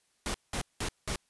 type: noise bursts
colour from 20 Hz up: pink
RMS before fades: -33 dBFS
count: 4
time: 0.26-1.158 s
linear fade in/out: 0 ms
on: 82 ms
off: 190 ms
effects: white hiss -72 dBFS RMS until 1.29 s + resampled to 24000 Hz